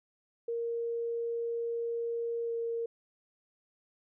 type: tone with pitch glide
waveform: sine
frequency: 466.2 to 463 Hz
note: A#4 to A#4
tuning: 0 to -12 cents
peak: -31 dBFS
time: 0.48-2.86 s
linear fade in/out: 5 ms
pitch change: -12 cents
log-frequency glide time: 2.45-2.51 s
effects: none